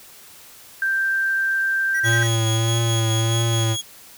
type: tone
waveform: sine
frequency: 1572 Hz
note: G6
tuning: 4 cents sharp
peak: -18 dBFS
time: 0.82-2.23 s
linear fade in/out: 2 ms
type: tone bursts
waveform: square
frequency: 1925 Hz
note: B6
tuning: 45 cents flat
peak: -28 dBFS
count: 4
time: 1.94-2.276 s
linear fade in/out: 10 ms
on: 63 ms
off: 28 ms
type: tone with vibrato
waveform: square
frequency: 113.7 Hz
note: A#2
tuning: 43 cents flat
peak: -19 dBFS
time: 2.03-3.77 s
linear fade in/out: 50 ms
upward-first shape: triangle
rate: 1.6 Hz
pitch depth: 35 cents each way
type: tone with tremolo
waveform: 25% pulse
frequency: 3322 Hz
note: G#7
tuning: in tune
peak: -21 dBFS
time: 2.04-3.82 s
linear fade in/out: 20 ms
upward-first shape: square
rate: 4.7 Hz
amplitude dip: 30%
effects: white hiss -45 dBFS RMS until 4.17 s